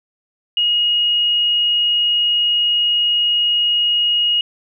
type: tone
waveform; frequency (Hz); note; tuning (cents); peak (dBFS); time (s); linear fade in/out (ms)
sine; 2880; F#7; -47; -13; 0.57-4.41; 2
effects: none